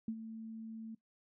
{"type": "tone with ADSR envelope", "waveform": "sine", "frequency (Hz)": 223.1, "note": "A3", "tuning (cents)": 24, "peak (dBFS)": -33, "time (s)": [0.08, 0.95], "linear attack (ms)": 3, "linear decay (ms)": 65, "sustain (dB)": -10, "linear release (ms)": 7, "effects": ["noise-tail reverb RT60 0.1 s tail -19 dB re dry"]}